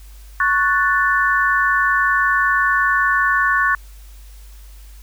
sine chord, F# minor, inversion second, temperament equal, 1108.7 / 1480 / 1760 Hz, C#6 / F#6 / A6, 0 / 0 / 0 cents, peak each -18 dBFS, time 0.4-3.75 s, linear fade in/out 2 ms, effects added 50 Hz sine -37 dBFS peak until 5.02 s + white hiss -50 dBFS RMS until 5.02 s

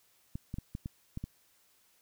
clicks, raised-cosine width 5 ms, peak -25 dBFS, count 7, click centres 0.355 / 0.541 / 0.585 / 0.751 / 0.859 / 1.174 / 1.24 s, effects white hiss -68 dBFS RMS until 2.01 s

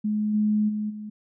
sine tone with level steps, 211.7 Hz, G#3, 33 cents sharp, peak -22 / -19 / -25 / -33 dBFS, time 0.04-1.1 s, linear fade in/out 10 ms, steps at 0.33 / 0.68 / 0.89 s, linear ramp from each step 20 ms, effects none

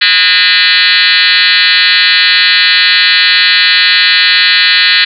sine tone with frequency modulation, 2960 Hz, F#7, in tune, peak -4 dBFS, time 0.01-5.05 s, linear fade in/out 10 ms, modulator 189 Hz, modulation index 7.4, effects none

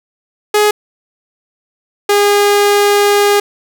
sawtooth tone pair in turn, 418.9 / 408.4 Hz, G#4 / G#4, +15 / -29 cents, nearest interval unison, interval 44 cents, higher first, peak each -4 dBFS, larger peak neither, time 0.54-0.71 / 2.09-3.4 s, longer second, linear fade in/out 5 ms, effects none

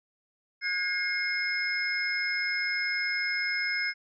sine tone cluster, 1456 / 1635 / 2144 / 5160 Hz, F#6 / G#6 / C7 / E8, -28 / -28 / +42 / -38 cents, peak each -37 / -33 / -29 / -35 dBFS, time 0.61-3.94 s, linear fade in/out 50 ms, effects none

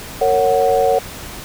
sine chord, F# major, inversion first, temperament equal with one note detuned, 459.7 / 554.4 / 740 Hz, A#4 / C#5 / F#5, -24 / 0 / 0 cents, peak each -16 dBFS, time 0.21-0.99 s, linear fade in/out 5 ms, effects pink hiss -32 dBFS RMS until 1.44 s

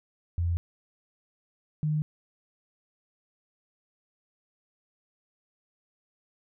sine tone pair in turn, 85.7 / 152.57 Hz, F2 / D#3, -32 / -34 cents, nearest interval minor seventh, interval 998 cents, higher second, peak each -24 dBFS, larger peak neither, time 0.38-0.57 / 1.83-2.02 s, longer neither, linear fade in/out 0 ms, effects none

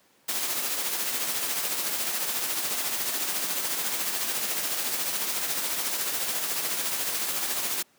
white noise with tremolo, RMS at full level -27 dBFS, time 0.28-7.83 s, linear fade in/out 10 ms, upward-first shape triangle, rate 14 Hz, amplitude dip 45%, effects pink hiss -62 dBFS RMS until 7.98 s + high-pass 200 Hz 12 dB/octave

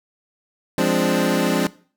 25% pulse chord, D half-diminished seventh, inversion first, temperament equal, 174.61 / 207.7 / 261.6 / 293.7 Hz, F3 / Ab3 / C4 / D4, 0 / 0 / 0 / 0 cents, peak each -19 dBFS, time 0.78-1.67 s, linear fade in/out 2 ms, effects noise-tail reverb RT60 0.4 s tail -19 dB re dry

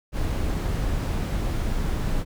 brown noise, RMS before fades -25 dBFS, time 0.12-2.25 s, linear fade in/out 50 ms, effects none

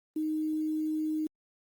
sine tone with quantisation, 310.6 Hz, D#4, 3 cents flat, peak -28 dBFS, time 0.16-1.27 s, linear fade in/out 5 ms, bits 9, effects Opus 32 kbps

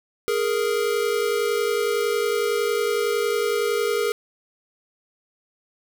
square tone pair together, 415.3 / 466.2 Hz, G#4 / A#4, 0 / 0 cents, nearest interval major second, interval 200 cents, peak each -24 dBFS, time 0.28-4.12 s, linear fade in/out 0 ms, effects none

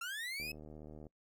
30% pulse linear sweep, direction up, 1336 to 2600 Hz, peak -37 dBFS, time 0.01-0.52 s, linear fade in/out 5 ms
click train, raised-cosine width 2 ms, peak -38 dBFS, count 52, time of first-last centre 0.4-1.068 s, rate 76.4 Hz
effects noise-tail reverb RT60 0.1 s tail -23 dB re dry

